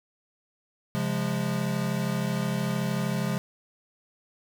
square chord, Db major, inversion none, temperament equal with one note detuned, 135.43 / 174.61 / 207.7 Hz, Db3 / F3 / Ab3, -40 / 0 / 0 cents, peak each -31 dBFS, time 0.95-3.38 s, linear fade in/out 0 ms, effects none

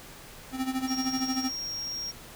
square tone with tremolo, 261.3 Hz, C4, 2 cents flat, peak -26 dBFS, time 0.52-1.52 s, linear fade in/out 50 ms, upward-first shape sine, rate 13 Hz, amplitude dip 75%
triangle tone, 5588 Hz, F8, in tune, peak -31 dBFS, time 0.87-2.12 s, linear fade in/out 20 ms
effects pink hiss -47 dBFS RMS until 2.35 s

